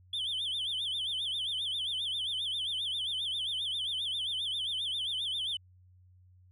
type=tone with vibrato; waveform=sine; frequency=3300 Hz; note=G#7; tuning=12 cents flat; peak=-29 dBFS; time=0.13-5.57 s; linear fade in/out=5 ms; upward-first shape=sine; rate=7.5 Hz; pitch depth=170 cents each way; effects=tanh soft clip ceiling -30 dBFS + added 91 Hz sine -57 dBFS peak until 6.51 s